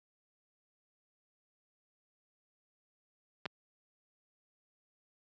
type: clicks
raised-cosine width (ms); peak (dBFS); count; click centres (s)
0.3; -21; 2; 3.456 / 3.461
effects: high-pass 100 Hz 12 dB/octave + resampled to 16000 Hz